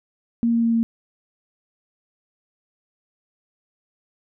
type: tone with pitch steps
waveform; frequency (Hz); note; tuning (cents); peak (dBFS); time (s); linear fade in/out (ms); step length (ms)
sine; 233.1 / 231.8 / 230.4 / 229.1; A#3 / A#3 / A#3 / A#3; 0 / -10 / -20 / -30; -16; 0.43-0.83; 0; 100
effects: none